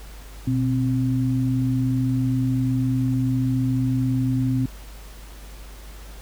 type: tone pair together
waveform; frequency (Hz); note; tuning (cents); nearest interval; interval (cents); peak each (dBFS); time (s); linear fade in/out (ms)
sine; 123.47 / 261.6; B2 / C4; 0 / 0; octave + minor second; 1300; -21 / -22; 0.47-4.66; 5
effects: added 50 Hz sine -38 dBFS peak until 6.21 s + pink hiss -46 dBFS RMS until 6.21 s